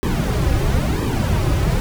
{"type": "noise with flanger", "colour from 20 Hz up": "brown", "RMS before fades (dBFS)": -18, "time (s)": [0.03, 1.8], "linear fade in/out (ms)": 0, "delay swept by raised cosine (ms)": [1.4, 4.5], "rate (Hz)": 1, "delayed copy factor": -0.75, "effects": []}